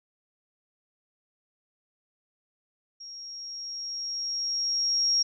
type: tone with level ramp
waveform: sine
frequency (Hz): 5588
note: F8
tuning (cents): 0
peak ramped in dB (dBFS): -40 to -20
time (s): 3-5.23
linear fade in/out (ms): 10
effects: none